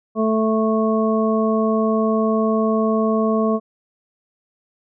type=harmonic tone; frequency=220 Hz; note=A3; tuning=in tune; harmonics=1 / 2 / 3 / 5; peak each=-18 / -21 / -23 / -25 dBFS; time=0.15-3.6 s; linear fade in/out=50 ms; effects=none